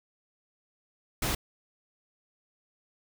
pink noise, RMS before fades -29 dBFS, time 1.22-1.35 s, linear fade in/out 5 ms, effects none

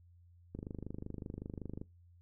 click train, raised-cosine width 3 ms, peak -29 dBFS, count 33, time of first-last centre 0.55-1.815 s, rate 25.3 Hz, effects noise-tail reverb RT60 0.2 s tail -20 dB re dry + added 87 Hz sine -59 dBFS peak until 2.21 s

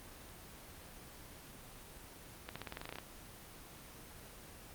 accelerating click train, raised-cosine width 0.3 ms, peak -26 dBFS, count 12, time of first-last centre 2.49-2.985 s, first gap 66 ms, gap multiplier 0.92, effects pink hiss -53 dBFS RMS until 4.74 s + Opus 24 kbps

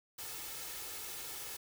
white noise with comb filter, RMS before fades -44 dBFS, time 0.18-1.57 s, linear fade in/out 10 ms, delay 2.3 ms, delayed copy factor +0.55, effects none

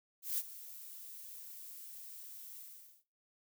violet noise with ADSR envelope, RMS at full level -34 dBFS, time 0.22-3.04 s, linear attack 160 ms, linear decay 42 ms, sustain -16 dB, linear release 470 ms, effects noise-tail reverb RT60 0.3 s tail -18 dB re dry

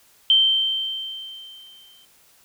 sine tone with exponential decay, 3122 Hz, G7, 8 cents flat, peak -11 dBFS, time 0.3-2.05 s, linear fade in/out 1 ms, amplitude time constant 380 ms, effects white hiss -56 dBFS RMS until 2.44 s

